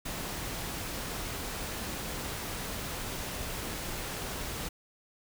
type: noise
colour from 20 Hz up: pink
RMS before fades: -37 dBFS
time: 0.05-4.69 s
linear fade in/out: 10 ms
effects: none